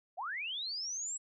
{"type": "linear sweep", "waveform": "sine", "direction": "up", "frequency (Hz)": [622.3, 7820], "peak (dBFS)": -36, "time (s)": [0.17, 1.18], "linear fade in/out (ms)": 20, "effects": []}